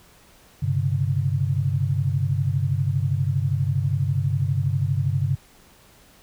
sine chord, G suspended fourth, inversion none, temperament equal with one note detuned, 98 / 130.81 / 143.15 Hz, G2 / C3 / D3, 0 / 0 / -44 cents, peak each -24 dBFS, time 0.62-5.36 s, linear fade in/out 10 ms, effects pink hiss -53 dBFS RMS until 6.22 s

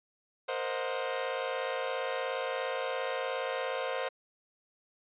sawtooth chord, C half-diminished seventh, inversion third, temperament equal with one note detuned, 466.2 / 523.3 / 622.3 / 725.6 Hz, Bb4 / C5 / Eb5 / Gb5, 0 / 0 / 0 / -34 cents, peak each -35 / -30 / -36 / -36 dBFS, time 0.48-4.09 s, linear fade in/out 10 ms, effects resampled to 8000 Hz

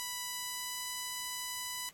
5% pulse tone with pitch glide, 987.8 to 994.1 Hz, B5 to B5, 0 to +11 cents, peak -25 dBFS, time 0-1.89 s, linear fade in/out 0 ms, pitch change +11 cents, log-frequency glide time 0.2-0.83 s, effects pink hiss -64 dBFS RMS until 1.93 s + AAC 64 kbps

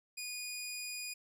15% pulse tone, 2460 Hz, D#7, 20 cents flat, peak -33 dBFS, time 0.17-1.14 s, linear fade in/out 10 ms, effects none

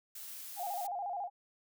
blue noise, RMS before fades -46 dBFS, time 0.15-0.87 s, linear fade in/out 5 ms
sine tone with vibrato, 757 Hz, F#5, 39 cents sharp, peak -35 dBFS, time 0.56-1.3 s, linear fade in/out 50 ms, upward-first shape square, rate 14 Hz, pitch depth 110 cents each way
effects none

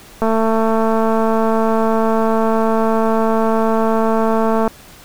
click train, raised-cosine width 1 ms, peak -4 dBFS, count 995, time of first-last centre 0.22-4.677 s, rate 223 Hz, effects pink hiss -41 dBFS RMS until 5.04 s

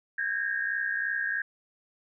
sine tone cluster, 1576 / 1639 / 1834 Hz, G6 / G#6 / A#6, +9 / -23 / -29 cents, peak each -34 / -29 / -34 dBFS, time 0.18-1.42 s, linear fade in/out 5 ms, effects none

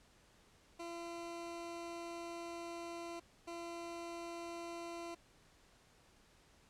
20% pulse tone bursts at uneven times, 340 Hz, F4, 46 cents flat, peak -39 dBFS, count 2, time 0.79-3.2 / 3.47-5.15 s, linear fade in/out 10 ms, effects pink hiss -67 dBFS RMS until 6.69 s + low-pass 9000 Hz 12 dB/octave

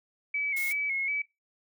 sine tone with vibrato, 2230 Hz, C#7, 10 cents sharp, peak -27 dBFS, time 0.34-1.22 s, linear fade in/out 5 ms, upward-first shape square, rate 2.7 Hz, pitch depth 47 cents each way
blue noise, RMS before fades -38 dBFS, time 0.56-0.73 s, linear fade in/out 10 ms
effects noise-tail reverb RT60 0.2 s tail -19 dB re dry

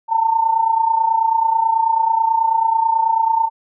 sine tone with amplitude modulation, 901 Hz, A5, 41 cents sharp, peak -10 dBFS, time 0.08-3.5 s, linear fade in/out 50 ms, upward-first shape sine, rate 29.2 Hz, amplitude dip 70%, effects none

